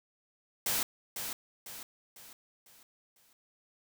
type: noise with echo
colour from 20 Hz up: white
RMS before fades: -31 dBFS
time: 0.66-0.83 s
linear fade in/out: 2 ms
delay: 500 ms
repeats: 5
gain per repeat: -7 dB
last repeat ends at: 3.33 s
effects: none